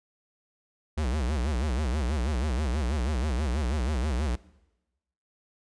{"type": "tone with vibrato", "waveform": "square", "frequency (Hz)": 68.1, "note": "C#2", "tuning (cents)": -30, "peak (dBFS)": -26, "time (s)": [0.97, 4.36], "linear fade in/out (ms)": 10, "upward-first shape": "sine", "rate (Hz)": 6.2, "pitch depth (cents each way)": 250, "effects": ["noise-tail reverb RT60 1.0 s tail -21 dB re dry", "resampled to 22050 Hz"]}